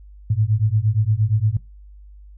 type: beating tone pair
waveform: sine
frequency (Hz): 103.7 / 112.3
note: G#2 / A2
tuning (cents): -2 / +36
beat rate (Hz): 8.6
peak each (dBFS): -19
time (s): 0.3-1.57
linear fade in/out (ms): 5
effects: noise-tail reverb RT60 0.2 s tail -18 dB re dry + added 50 Hz sine -40 dBFS peak until 2.37 s